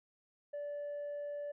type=tone with tanh clipping; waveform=sine; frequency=581 Hz; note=D5; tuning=19 cents flat; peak=-39 dBFS; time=0.53-1.52 s; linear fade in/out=10 ms; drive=1 dB; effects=none